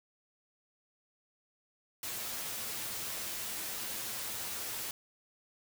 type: noise with comb filter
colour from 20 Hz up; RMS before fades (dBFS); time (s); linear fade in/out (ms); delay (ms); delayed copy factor
white; -39; 2.03-4.91; 2; 9.2; +0.5
effects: none